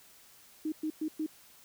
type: tone bursts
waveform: sine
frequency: 311.1 Hz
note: D#4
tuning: in tune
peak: -30 dBFS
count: 4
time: 0.65-1.264 s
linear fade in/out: 5 ms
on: 71 ms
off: 110 ms
effects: white hiss -58 dBFS RMS until 1.64 s